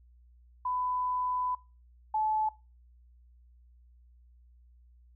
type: tone pair in turn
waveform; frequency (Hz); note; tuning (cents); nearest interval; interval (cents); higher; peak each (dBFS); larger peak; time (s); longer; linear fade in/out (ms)
sine; 1000 / 864.4; B5 / A5; +21 / -31; minor third; 252; first; -29 / -26; second; 0.65-1.55 / 2.14-2.49; first; 5
effects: noise-tail reverb RT60 0.3 s tail -21 dB re dry + added 60 Hz sine -56 dBFS peak until 5.15 s